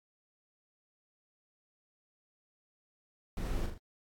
brown noise with echo, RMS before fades -34 dBFS, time 3.37-3.66 s, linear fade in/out 2 ms, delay 40 ms, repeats 3, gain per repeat -5 dB, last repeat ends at 3.78 s, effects AAC 64 kbps

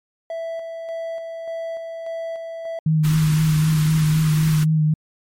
triangle tone with tremolo, 660 Hz, E5, 2 cents sharp, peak -23 dBFS, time 0.3-2.79 s, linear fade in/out 2 ms, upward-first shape square, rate 1.7 Hz, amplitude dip 35%
sine tone with vibrato, 155.6 Hz, D#3, in tune, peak -14 dBFS, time 2.86-4.94 s, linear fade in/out 5 ms, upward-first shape sine, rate 3.9 Hz, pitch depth 27 cents each way
pink band-stop noise, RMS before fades -30 dBFS, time 3.03-4.65 s, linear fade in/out 20 ms, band 360 to 950 Hz, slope 48 dB/octave
effects MP3 64 kbps

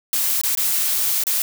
blue noise with dropouts, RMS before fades -20 dBFS, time 0.13-1.42 s, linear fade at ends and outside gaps 1 ms, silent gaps 0.414-0.435 / 0.551-0.573 / 1.237-1.268 s, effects none

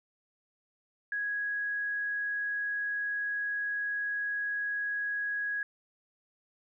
sine tone, 1661.2 Hz, G#6, in tune, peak -30 dBFS, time 1.12-5.63 s, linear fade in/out 2 ms, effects none

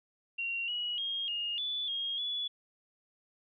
sine tone with pitch steps, 2754 / 2913 / 3245 / 2846 / 3467 / 3254 / 3421 Hz, F7 / F#7 / G#7 / F7 / A7 / G#7 / A7, -25 / -28 / -41 / +32 / -26 / -36 / -49 cents, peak -32 dBFS, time 0.38-2.48 s, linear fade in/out 10 ms, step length 300 ms, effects none

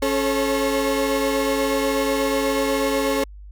35% pulse tone cluster, 275.1 / 431.5 / 542 Hz, C#4 / A4 / C#5, -13 / -34 / -39 cents, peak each -22 dBFS, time 0.02-3.24 s, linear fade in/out 5 ms, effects added 50 Hz sine -37 dBFS peak until 3.51 s

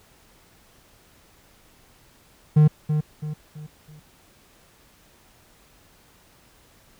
triangle tone with echo, 152 Hz, D#3, 40 cents flat, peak -9 dBFS, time 2.56-2.68 s, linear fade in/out 10 ms, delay 330 ms, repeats 4, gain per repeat -8 dB, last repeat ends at 4 s, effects pink hiss -56 dBFS RMS until 6.99 s

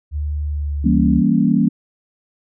sine tone with pitch glide, 74.1 to 71.82 Hz, D2 to D2, +16 to -38 cents, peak -19 dBFS, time 0.11-1.23 s, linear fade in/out 50 ms, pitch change -54 cents, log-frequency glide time 0.47-0.87 s
sine chord, E diminished seventh, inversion none, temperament equal, 164.81 / 196 / 233.1 / 277.2 Hz, E3 / G3 / Bb3 / Db4, 0 / 0 / 0 / 0 cents, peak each -19 / -17 / -16 / -19 dBFS, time 0.84-1.69 s, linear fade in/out 10 ms
effects none

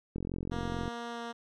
click train, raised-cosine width 3 ms, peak -23 dBFS, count 33, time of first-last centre 0.16-0.879 s, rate 44.5 Hz
10% pulse tone with pitch glide, 235.7 to 234.2 Hz, A#3 to A#3, +19 to +8 cents, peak -29 dBFS, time 0.51-1.33 s, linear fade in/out 20 ms, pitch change -11 cents, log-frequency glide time 1.11-1.2 s
effects low-pass 5000 Hz 12 dB/octave

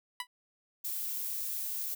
15% pulse tone with exponential decay, 987.8 Hz, B5, in tune, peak -24 dBFS, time 0.2-0.27 s, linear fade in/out 2 ms, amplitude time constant 15 ms
violet noise, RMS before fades -36 dBFS, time 0.84-1.95 s, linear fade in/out 10 ms
effects none

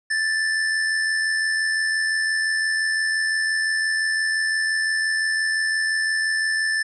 square tone with amplitude modulation, 1760 Hz, A6, in tune, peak -19 dBFS, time 0.1-6.83 s, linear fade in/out 10 ms, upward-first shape sine, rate 85.8 Hz, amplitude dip 35%, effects resampled to 22050 Hz

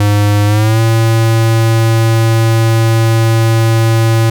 square tone with pitch glide, 103.2 to 113.19 Hz, G#2 to A2, -10 to +49 cents, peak -8 dBFS, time 0-4.3 s, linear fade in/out 5 ms, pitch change +159 cents, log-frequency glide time 0.46-0.81 s, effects none

